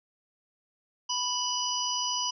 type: harmonic tone with a mistuned harmonic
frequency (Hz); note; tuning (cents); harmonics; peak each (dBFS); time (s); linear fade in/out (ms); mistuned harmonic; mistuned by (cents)
987.8; B5; 0; 1 / 3 / 5 / 6; -33 / -33 / -33 / -33; 1.09-2.31; 10; 6; -16
effects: none